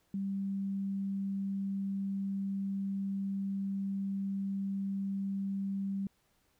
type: tone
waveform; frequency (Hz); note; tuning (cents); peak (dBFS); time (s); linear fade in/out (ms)
sine; 196; G3; 0; -32; 0.14-6.07; 2
effects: pink hiss -73 dBFS RMS until 6.59 s